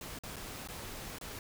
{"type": "noise with dropouts", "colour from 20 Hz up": "pink", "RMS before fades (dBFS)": -44, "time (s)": [0.01, 1.39], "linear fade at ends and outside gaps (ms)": 2, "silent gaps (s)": [[0.189, 0.235], [0.36, 0.365], [0.675, 0.686], [1.185, 1.211]], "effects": []}